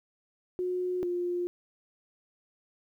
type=tone pair in turn; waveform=sine; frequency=362.8 / 353.1 Hz; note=F#4 / F4; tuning=-34 / +19 cents; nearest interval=unison; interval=47 cents; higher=first; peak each=-28 / -28 dBFS; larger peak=neither; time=0.59-1.03 / 1.03-1.47 s; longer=neither; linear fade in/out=0 ms; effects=11-bit